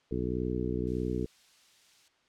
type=harmonic tone; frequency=61.74 Hz; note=B1; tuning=in tune; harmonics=1 / 2 / 3 / 4 / 5 / 6 / 7; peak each=-37 / -37 / -37 / -37 / -37 / -37 / -37 dBFS; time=0.11-1.26 s; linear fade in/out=5 ms
type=noise; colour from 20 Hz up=violet; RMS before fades=-47 dBFS; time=0.87-2.08 s; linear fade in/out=0 ms
effects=white hiss -68 dBFS RMS until 2.28 s + low-pass 4000 Hz 12 dB/octave